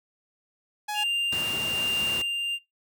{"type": "tone", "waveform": "sawtooth", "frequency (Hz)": 839, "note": "G#5", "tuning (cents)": 17, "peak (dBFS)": -25, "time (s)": [0.88, 1.04], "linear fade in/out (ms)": 10}
{"type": "tone with tremolo", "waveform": "triangle", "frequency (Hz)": 2794, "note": "F7", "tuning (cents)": 0, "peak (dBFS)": -22, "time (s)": [0.94, 2.59], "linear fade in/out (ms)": 50, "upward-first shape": "sine", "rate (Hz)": 1.2, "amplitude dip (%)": 30}
{"type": "noise", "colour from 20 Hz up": "pink", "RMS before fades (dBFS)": -35, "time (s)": [1.32, 2.22], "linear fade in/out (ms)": 5}
{"effects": ["noise-tail reverb RT60 0.2 s tail -22 dB re dry", "high-pass 100 Hz 12 dB/octave"]}